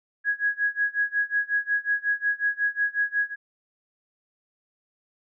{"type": "tone with tremolo", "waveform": "sine", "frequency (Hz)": 1661.2, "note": "G#6", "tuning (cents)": 0, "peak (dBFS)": -19, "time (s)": [0.24, 3.36], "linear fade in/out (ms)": 50, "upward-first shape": "sine", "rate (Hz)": 5.5, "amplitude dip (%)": 95, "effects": []}